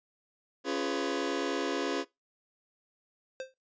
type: chord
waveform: sawtooth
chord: C# dominant seventh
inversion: none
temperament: just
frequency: 277.2 / 346.5 / 415.8 / 498.9 Hz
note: C#4 / E#4 / G#4 / B4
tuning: 0 / -14 / +2 / +17 cents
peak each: -30 / -31 / -31 / -33 dBFS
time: 0.64-2.05 s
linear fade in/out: 50 ms
type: tone with exponential decay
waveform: square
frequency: 523.3 Hz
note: C5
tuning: in tune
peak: -33 dBFS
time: 3.4-3.54 s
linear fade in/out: 1 ms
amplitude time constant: 29 ms
effects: noise-tail reverb RT60 0.2 s tail -21 dB re dry + resampled to 16000 Hz